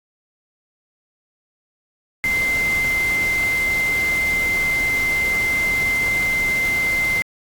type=tone in noise; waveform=sine; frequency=2080 Hz; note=C7; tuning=11 cents flat; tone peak=-17 dBFS; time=2.24-7.22 s; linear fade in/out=0 ms; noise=pink; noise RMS=-30 dBFS; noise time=2.24-7.22 s; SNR=+10 dB; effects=AAC 64 kbps